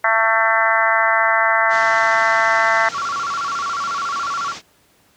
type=harmonic tone; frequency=223.8 Hz; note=A3; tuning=30 cents sharp; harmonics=3 / 4 / 5 / 6 / 7 / 8 / 9; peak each=-21 / -21 / -21 / -21 / -21 / -21 / -21 dBFS; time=0.04-2.89 s; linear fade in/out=5 ms
type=low-pass noise; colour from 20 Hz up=white; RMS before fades=-34 dBFS; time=1.69-4.62 s; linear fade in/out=50 ms; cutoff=6500 Hz; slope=48 dB/octave
type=tone with vibrato; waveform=sine; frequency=1244.5 Hz; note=D#6; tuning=in tune; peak=-20 dBFS; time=2.91-4.55 s; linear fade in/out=50 ms; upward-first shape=square; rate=14 Hz; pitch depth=170 cents each way
effects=pink hiss -56 dBFS RMS until 5.16 s + high-pass 80 Hz 12 dB/octave